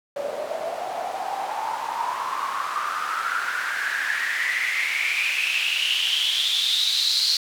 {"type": "noise with band-pass filter sweep", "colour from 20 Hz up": "white", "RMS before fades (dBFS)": -25, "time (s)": [0.16, 7.37], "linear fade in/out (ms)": 2, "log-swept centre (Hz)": [560, 4400], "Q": 8.3, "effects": []}